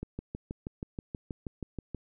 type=click train; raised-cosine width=3 ms; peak=-23 dBFS; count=13; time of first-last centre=0.03-1.947 s; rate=6.26 Hz; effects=none